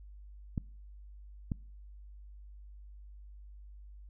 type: clicks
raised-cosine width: 5 ms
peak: -20 dBFS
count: 2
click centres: 0.578 / 1.518 s
effects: noise-tail reverb RT60 0.5 s tail -25 dB re dry + added 50 Hz sine -48 dBFS peak until 4.09 s